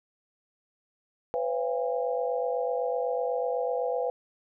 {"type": "tone cluster", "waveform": "sine", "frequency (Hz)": [500, 548, 683, 810], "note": ["B4", "C#5", "F5", "G#5"], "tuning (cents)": [21, -20, -39, -43], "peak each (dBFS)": [-28, -35, -33, -35], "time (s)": [1.34, 4.1], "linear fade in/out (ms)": 0, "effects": []}